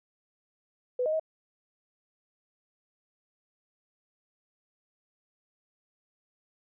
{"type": "tone with pitch steps", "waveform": "sine", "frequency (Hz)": [499.3, 621, 635], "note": ["B4", "D#5", "D#5"], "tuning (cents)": [19, -3, 35], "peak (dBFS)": -25, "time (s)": [0.99, 1.197], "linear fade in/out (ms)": 5, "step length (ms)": 69, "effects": []}